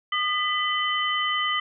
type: tone cluster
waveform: sine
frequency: 1222 / 1994 / 3048 Hz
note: D#6 / B6 / G7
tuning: -32 / +16 / -49 cents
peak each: -26 / -27 / -27 dBFS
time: 0.12-1.6 s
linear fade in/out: 5 ms
effects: none